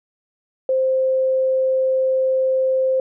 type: tone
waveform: sine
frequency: 523.3 Hz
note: C5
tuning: in tune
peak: -15 dBFS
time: 0.69-3 s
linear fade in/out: 2 ms
effects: none